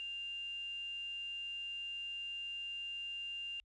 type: tone with quantisation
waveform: sine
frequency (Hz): 2794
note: F7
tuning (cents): 0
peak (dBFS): -40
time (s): 0-3.6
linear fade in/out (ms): 0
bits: 10
effects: added 50 Hz sine -69 dBFS peak until 3.64 s + resampled to 22050 Hz